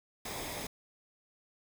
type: noise with comb filter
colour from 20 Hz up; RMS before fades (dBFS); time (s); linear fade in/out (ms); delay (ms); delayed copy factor
pink; -40; 0.25-0.67; 5; 0.69; -0.5
effects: none